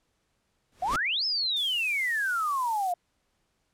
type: noise with exponential growth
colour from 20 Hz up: pink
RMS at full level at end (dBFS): -29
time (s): 0.72-0.96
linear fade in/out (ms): 2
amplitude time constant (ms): 51
type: exponential two-way sweep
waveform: sine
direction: up then down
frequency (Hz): 687 to 5310 to 687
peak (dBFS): -25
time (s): 0.82-2.94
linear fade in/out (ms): 5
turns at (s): 1.25
type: noise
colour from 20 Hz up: violet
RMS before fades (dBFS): -39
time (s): 1.56-2.93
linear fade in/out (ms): 10
effects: pink hiss -74 dBFS RMS until 3.73 s + low-pass 10000 Hz 12 dB/octave